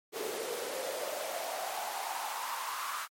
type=noise with high-pass filter sweep; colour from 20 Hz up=pink; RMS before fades=-37 dBFS; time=0.12-3.08 s; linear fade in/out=50 ms; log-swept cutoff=400 to 1200 Hz; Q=5.2; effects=MP3 64 kbps